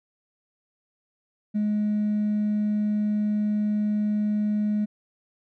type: tone with hard clipping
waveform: triangle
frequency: 210 Hz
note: G#3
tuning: 19 cents sharp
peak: -21 dBFS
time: 1.54-4.86 s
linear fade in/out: 20 ms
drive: 2 dB
effects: none